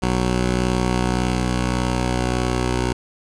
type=tone pair together; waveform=10% pulse; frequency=61.74 / 185.01 Hz; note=B1 / F#3; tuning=0 / 0 cents; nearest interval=octave + perfect fifth; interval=1900 cents; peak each=-11 / -18 dBFS; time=0.02-2.93 s; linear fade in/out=10 ms; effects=resampled to 22050 Hz